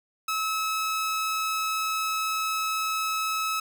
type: tone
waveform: sawtooth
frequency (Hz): 1294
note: E6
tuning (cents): -32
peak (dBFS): -22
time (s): 0.28-3.6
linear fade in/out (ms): 5
effects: none